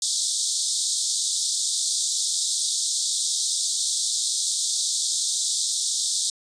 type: band-pass noise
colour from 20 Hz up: white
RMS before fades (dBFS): -25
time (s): 0.02-6.3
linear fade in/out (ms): 2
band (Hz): 3500 to 9200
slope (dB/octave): 96
effects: resampled to 22050 Hz